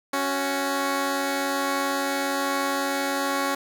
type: tone pair together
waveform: 10% pulse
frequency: 277.2 / 370 Hz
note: C#4 / F#4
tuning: 0 / 0 cents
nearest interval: perfect fourth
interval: 500 cents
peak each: -16 / -23 dBFS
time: 0.13-3.55 s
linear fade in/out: 5 ms
effects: none

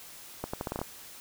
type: accelerating click train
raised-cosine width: 1 ms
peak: -18 dBFS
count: 8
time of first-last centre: 0.44-0.815 s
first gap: 95 ms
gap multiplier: 0.8
effects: white hiss -48 dBFS RMS until 1.2 s

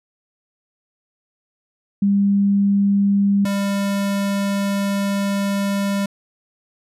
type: tone pair in turn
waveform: sine / square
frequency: 200 / 199.17 Hz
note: G3 / G3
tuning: +35 / +28 cents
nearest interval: unison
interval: 7 cents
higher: first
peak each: -13 / -19 dBFS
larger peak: first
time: 2.02-3.45 / 3.45-6.06 s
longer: second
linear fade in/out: 5 ms
effects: resampled to 32000 Hz

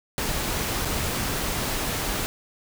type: noise with dropouts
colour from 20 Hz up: pink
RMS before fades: -27 dBFS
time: 0.18-2.26 s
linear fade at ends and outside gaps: 0 ms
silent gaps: 0.849-0.854 s
effects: none

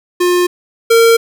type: tone pair in turn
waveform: square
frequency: 355.8 / 459.1 Hz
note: F4 / A#4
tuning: +32 / -26 cents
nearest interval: major third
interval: 442 cents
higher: second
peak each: -10 / -6 dBFS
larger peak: second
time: 0.2-0.47 / 0.9-1.17 s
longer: neither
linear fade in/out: 10 ms
effects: none

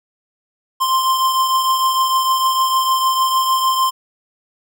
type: beating tone pair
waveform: square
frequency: 1046.5 / 1053.1 Hz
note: C6 / C6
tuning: 0 / +11 cents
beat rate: 6.6 Hz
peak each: -15 / -24 dBFS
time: 0.8-3.91 s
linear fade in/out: 20 ms
effects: none

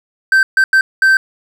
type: tone bursts at uneven times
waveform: triangle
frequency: 1555 Hz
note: G6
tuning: 14 cents flat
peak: -5 dBFS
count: 4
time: 0.32-0.43 / 0.57-0.64 / 0.73-0.81 / 1.02-1.17 s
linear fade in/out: 2 ms
effects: none

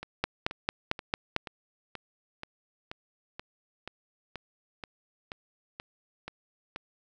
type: two click trains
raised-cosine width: 0.3 ms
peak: -22 / -10 dBFS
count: 15 / 6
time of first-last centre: 0.03-6.761 / 0.24-1.364 s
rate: 2.08 / 4.45 Hz
effects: none

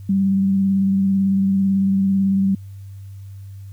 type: tone with vibrato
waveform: sine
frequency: 194.3 Hz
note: G3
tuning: 15 cents flat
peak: -14 dBFS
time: 0.09-2.55 s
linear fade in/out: 5 ms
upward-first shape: sine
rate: 18 Hz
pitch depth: 21 cents each way
effects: added 98 Hz sine -33 dBFS peak until 3.72 s + white hiss -59 dBFS RMS until 3.72 s

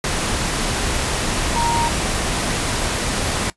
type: tone in noise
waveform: sine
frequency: 935 Hz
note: A#5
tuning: 5 cents sharp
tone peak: -18 dBFS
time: 1.56-1.88 s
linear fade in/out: 2 ms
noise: pink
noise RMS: -21 dBFS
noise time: 0.04-3.5 s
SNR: 0 dB
effects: noise-tail reverb RT60 0.1 s tail -18 dB re dry + resampled to 24000 Hz

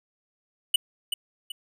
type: tone with echo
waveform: square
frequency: 2960 Hz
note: F#7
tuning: in tune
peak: -17 dBFS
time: 0.74-0.76 s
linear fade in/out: 5 ms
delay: 380 ms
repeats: 2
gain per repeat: -8 dB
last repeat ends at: 1.52 s
effects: none

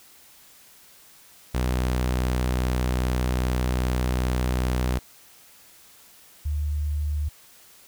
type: tone pair in turn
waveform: sawtooth / sine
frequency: 62.5 / 74.33 Hz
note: B1 / D2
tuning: +21 / +21 cents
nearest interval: minor third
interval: 300 cents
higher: second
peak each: -18 / -23 dBFS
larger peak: first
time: 1.54-4.99 / 6.45-7.29 s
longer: first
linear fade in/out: 10 ms
effects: white hiss -52 dBFS RMS until 7.87 s

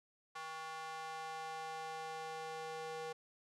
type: tone with high-pass filter sweep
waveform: square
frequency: 159.4 Hz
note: D#3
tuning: 42 cents sharp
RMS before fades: -45 dBFS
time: 0.35-3.13 s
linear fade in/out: 10 ms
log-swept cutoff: 1000 to 560 Hz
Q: 2.5
effects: low-pass 8000 Hz 12 dB/octave

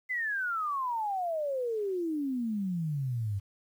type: exponential sweep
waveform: sine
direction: down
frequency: 2060 to 95.8 Hz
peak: -29 dBFS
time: 0.09-3.4 s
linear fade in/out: 20 ms
effects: 10-bit

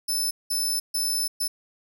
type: tone bursts at uneven times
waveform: 20% pulse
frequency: 5274 Hz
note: E8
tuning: in tune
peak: -18 dBFS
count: 4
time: 0.08-0.31 / 0.5-0.8 / 0.94-1.28 / 1.4-1.48 s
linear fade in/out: 10 ms
effects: none

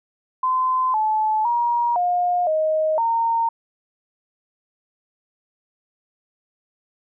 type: tone with pitch steps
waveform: sine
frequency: 1028 / 865 / 950 / 712 / 626 / 919 Hz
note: C6 / A5 / A#5 / F5 / D#5 / A#5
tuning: -31 / -30 / +33 / +33 / +10 / -25 cents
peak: -17 dBFS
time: 0.43-3.49 s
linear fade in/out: 5 ms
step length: 510 ms
effects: none

